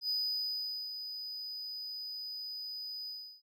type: tone with ADSR envelope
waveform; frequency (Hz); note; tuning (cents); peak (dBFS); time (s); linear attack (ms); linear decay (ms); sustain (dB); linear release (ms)
triangle; 4978; D#8; 0; -29; 0.01-3.42; 80; 810; -9; 340
effects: none